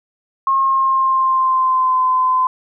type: tone with pitch glide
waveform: sine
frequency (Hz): 1077 to 1025.4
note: C6 to C6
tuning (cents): +50 to -35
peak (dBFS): -12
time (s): 0.47-2.47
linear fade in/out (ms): 2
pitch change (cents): -85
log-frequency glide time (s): 0.58-2.02
effects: none